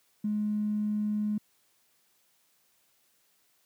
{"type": "tone with tanh clipping", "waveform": "triangle", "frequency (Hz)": 210.3, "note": "G#3", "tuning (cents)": 22, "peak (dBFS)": -26, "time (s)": [0.24, 1.38], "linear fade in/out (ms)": 5, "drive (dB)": 2, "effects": ["white hiss -69 dBFS RMS until 3.65 s", "high-pass 100 Hz 12 dB/octave"]}